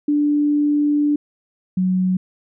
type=tone pair in turn; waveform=sine; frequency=293.7 / 185.02 Hz; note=D4 / F#3; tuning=0 / 0 cents; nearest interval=minor sixth; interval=800 cents; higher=first; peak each=-14 / -15 dBFS; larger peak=first; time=0.08-1.16 / 1.77-2.17 s; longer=first; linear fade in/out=5 ms; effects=none